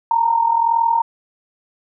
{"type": "tone with amplitude modulation", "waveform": "sine", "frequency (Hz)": 923, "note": "A#5", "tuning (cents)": -17, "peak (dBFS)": -10, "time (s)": [0.11, 1.02], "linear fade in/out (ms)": 2, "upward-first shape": "sine", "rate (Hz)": 41.5, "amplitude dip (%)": 70, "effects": []}